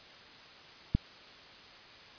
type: click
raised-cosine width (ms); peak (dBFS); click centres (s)
5; -13; 0.95
effects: white hiss -52 dBFS RMS until 2.18 s + resampled to 11025 Hz